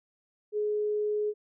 sine tone, 420.5 Hz, G#4, 22 cents sharp, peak -26 dBFS, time 0.52-1.34 s, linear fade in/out 50 ms, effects none

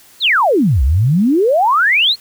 sine exponential two-way sweep, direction down then up, 4435 to 59.9 to 4435 Hz, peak -9 dBFS, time 0.2-2.16 s, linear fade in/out 50 ms, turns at 0.83 s, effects white hiss -45 dBFS RMS until 2.2 s

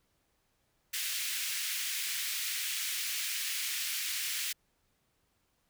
pink high-pass noise, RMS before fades -35 dBFS, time 0.93-4.53 s, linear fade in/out 10 ms, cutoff 2000 Hz, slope 24 dB/octave, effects pink hiss -75 dBFS RMS until 5.69 s

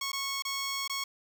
10% pulse tone with dropouts, 1100 Hz, C#6, 14 cents flat, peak -23 dBFS, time 0.01-1.04 s, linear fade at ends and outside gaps 5 ms, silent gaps 0.119-0.13 / 0.423-0.45 / 0.878-0.896 s, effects none

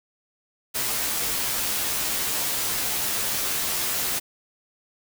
white noise with comb filter, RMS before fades -26 dBFS, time 0.74-4.2 s, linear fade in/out 20 ms, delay 12 ms, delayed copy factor -0.6, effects none

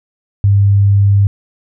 sine tone, 100 Hz, G2, 35 cents sharp, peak -6 dBFS, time 0.44-1.27 s, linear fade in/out 0 ms, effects none

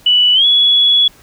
sine tone with pitch glide, 2960 to 3381 Hz, F#7 to G#7, 0 to +30 cents, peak -7 dBFS, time 0.06-1.08 s, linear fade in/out 5 ms, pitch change +230 cents, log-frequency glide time 0.34-0.45 s, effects pink hiss -45 dBFS RMS until 1.22 s

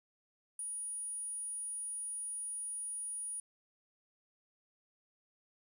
sine tone, 9600 Hz, D9, 37 cents sharp, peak -38 dBFS, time 0.59-3.4 s, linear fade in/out 2 ms, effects 11-bit

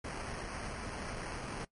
pink noise with sample-and-hold, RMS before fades -41 dBFS, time 0.04-1.65 s, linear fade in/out 5 ms, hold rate 3675 Hz, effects noise-tail reverb RT60 0.1 s tail -20 dB re dry + MP3 48 kbps

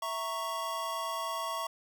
square chord, A# diminished, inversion second, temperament equal, 659.3 / 932.3 / 1108.7 Hz, E5 / A#5 / C#6, 0 / 0 / 0 cents, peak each -40 / -40 / -36 dBFS, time 0.02-1.67 s, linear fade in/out 5 ms, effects none

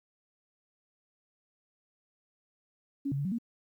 sine tone with pitch steps, 278.4 / 138.5 / 142.7 / 188 / 233.1 Hz, C#4 / C#3 / D3 / F#3 / A#3, +8 / -1 / -49 / +28 / 0 cents, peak -29 dBFS, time 3.05-3.385 s, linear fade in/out 10 ms, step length 67 ms, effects 11-bit

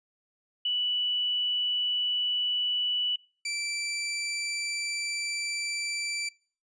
sine / 20% pulse tone pair in turn, 2960 / 2335 Hz, F#7 / D7, 0 / -11 cents, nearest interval major third, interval 411 cents, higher first, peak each -25 dBFS, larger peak neither, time 0.65-3.16 / 3.45-6.29 s, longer second, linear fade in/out 5 ms, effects noise-tail reverb RT60 0.4 s tail -24 dB re dry + resampled to 22050 Hz

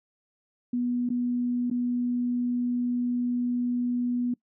sine tone with dropouts, 244.3 Hz, B3, 19 cents flat, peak -24 dBFS, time 0.73-4.34 s, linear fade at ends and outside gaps 5 ms, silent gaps 1.091-1.101 / 1.701-1.711 s, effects noise-tail reverb RT60 0.1 s tail -23 dB re dry

